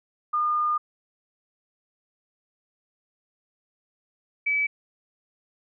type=tone pair in turn; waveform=sine; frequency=1215 / 2294 Hz; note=D#6 / D7; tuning=-42 / -41 cents; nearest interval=major seventh; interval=1101 cents; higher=second; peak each=-21 dBFS; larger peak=neither; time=0.33-0.78 / 4.46-4.67 s; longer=first; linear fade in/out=10 ms; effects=none